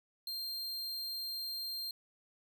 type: tone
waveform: 45% pulse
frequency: 4186 Hz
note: C8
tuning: in tune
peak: -37 dBFS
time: 0.27-1.91 s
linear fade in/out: 2 ms
effects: none